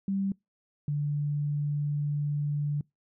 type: tone pair in turn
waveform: sine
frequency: 195.3 / 146.31 Hz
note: G3 / D3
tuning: -6 / -6 cents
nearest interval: perfect fourth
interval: 500 cents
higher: first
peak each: -26 dBFS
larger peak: neither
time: 0.08-0.32 / 0.88-2.81 s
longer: second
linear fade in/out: 2 ms
effects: noise-tail reverb RT60 0.2 s tail -26 dB re dry